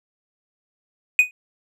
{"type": "tone with exponential decay", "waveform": "triangle", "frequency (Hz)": 2489, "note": "D#7", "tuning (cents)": 0, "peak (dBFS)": -5, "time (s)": [1.19, 1.31], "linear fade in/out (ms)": 1, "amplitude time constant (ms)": 25, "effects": []}